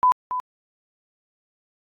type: tone with echo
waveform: sine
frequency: 1002 Hz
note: B5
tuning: 25 cents sharp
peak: -13 dBFS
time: 0.03-0.12 s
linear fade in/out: 0 ms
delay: 280 ms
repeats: 1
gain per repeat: -10 dB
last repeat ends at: 0.4 s
effects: AAC 64 kbps